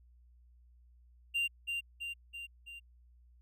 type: tone with echo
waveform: triangle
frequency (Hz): 2781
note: F7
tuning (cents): -8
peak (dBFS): -28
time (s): 1.34-1.48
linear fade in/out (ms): 20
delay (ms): 330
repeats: 4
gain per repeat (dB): -4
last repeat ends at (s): 2.8
effects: added 60 Hz sine -59 dBFS peak until 3.41 s